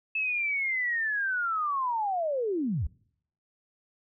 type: linear sweep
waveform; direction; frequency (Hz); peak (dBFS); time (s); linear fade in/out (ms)
sine; down; 2622 to 53.8; -26; 0.15-2.87; 5
effects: noise-tail reverb RT60 0.7 s tail -26 dB re dry